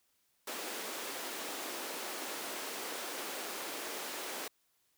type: high-pass noise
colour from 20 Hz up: pink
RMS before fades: -41 dBFS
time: 0.47-4.48 s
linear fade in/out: 5 ms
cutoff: 300 Hz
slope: 24 dB/octave
effects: white hiss -75 dBFS RMS until 4.97 s